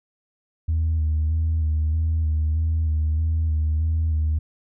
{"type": "tone with vibrato", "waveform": "sine", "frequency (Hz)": 78.9, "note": "D#2", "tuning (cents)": 25, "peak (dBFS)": -17, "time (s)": [0.68, 4.39], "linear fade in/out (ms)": 10, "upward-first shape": "square", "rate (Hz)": 1.6, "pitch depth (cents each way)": 31, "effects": ["tanh soft clip ceiling -16 dBFS"]}